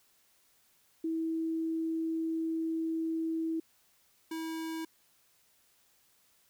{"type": "tone pair in turn", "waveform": ["sine", "square"], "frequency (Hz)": [324.6, 323.2], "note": ["E4", "E4"], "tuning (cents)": [-27, -34], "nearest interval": "unison", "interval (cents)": 7, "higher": "first", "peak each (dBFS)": [-30, -36], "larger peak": "first", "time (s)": [[1.04, 3.6], [4.31, 4.85]], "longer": "first", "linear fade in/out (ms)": 5, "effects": ["white hiss -68 dBFS RMS until 6.49 s"]}